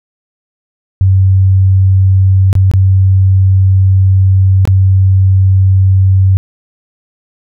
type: tone with dropouts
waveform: sine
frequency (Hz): 95.3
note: G2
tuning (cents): -48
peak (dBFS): -4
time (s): 1.01-6.37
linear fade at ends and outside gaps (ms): 0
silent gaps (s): 2.529-2.553 / 2.714-2.737 / 4.653-4.675
effects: none